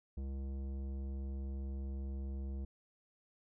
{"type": "tone with tanh clipping", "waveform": "sine", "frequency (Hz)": 67.6, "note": "C#2", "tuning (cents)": -43, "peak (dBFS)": -40, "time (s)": [0.17, 2.65], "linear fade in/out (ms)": 5, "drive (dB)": 14, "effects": []}